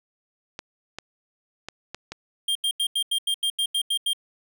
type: clicks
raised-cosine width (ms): 0.2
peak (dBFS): -16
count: 5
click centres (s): 0.591 / 0.986 / 1.686 / 1.946 / 2.12
type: tone bursts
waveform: square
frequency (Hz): 3200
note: G7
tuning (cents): +35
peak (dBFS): -22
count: 11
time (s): 2.48-4.133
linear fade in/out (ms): 5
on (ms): 73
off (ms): 85
effects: none